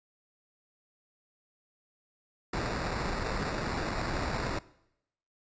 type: noise with sample-and-hold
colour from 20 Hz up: pink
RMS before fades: -33 dBFS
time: 2.53-4.59 s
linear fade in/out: 5 ms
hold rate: 3150 Hz
effects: noise-tail reverb RT60 0.8 s tail -20 dB re dry + resampled to 16000 Hz